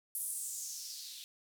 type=noise with band-pass filter sweep; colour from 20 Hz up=violet; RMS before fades=-42 dBFS; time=0.15-1.24 s; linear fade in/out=0 ms; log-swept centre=11000 to 3500 Hz; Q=3.3; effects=none